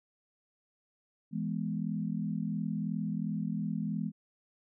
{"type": "chord", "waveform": "sine", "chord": "E major", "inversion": "none", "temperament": "equal", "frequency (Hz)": [164.81, 207.7, 246.9], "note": ["E3", "G#3", "B3"], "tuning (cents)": [0, 0, 0], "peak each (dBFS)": [-35, -34, -38], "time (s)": [1.31, 4.12], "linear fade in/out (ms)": 50, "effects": []}